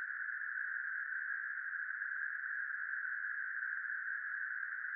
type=band-pass noise; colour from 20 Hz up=white; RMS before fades=-41 dBFS; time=0-4.95 s; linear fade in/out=0 ms; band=1500 to 1700 Hz; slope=96 dB/octave; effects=none